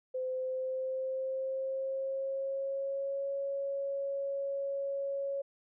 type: tone with pitch glide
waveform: sine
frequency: 514 to 554.1 Hz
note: C5 to C#5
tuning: -31 to -1 cents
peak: -32 dBFS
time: 0.14-5.42 s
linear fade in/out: 10 ms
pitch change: +130 cents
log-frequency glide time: 0.27-3.3 s
effects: none